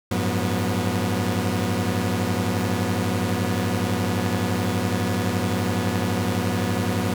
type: tone cluster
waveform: sawtooth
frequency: 95 / 106.8 / 180.2 / 244.3 Hz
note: F#2 / G#2 / F#3 / B3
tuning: +46 / +49 / -45 / -19 cents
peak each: -23 dBFS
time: 0.11-7.14 s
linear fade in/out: 5 ms
effects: none